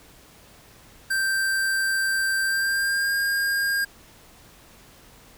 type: tone with pitch glide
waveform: square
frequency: 1568 to 1613 Hz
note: G6 to G6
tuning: 0 to +49 cents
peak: -22 dBFS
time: 1.1-3.85 s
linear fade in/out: 10 ms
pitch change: +49 cents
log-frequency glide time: 2.44-3.14 s
effects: pink hiss -51 dBFS RMS until 5.37 s